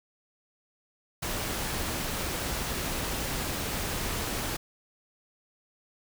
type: noise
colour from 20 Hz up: pink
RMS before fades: -32 dBFS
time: 1.22-4.57 s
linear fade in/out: 10 ms
effects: none